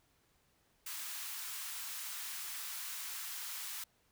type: high-pass noise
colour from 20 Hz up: white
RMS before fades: -43 dBFS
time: 0.86-3.84 s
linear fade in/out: 5 ms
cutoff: 960 Hz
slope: 24 dB/octave
effects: pink hiss -73 dBFS RMS until 4.11 s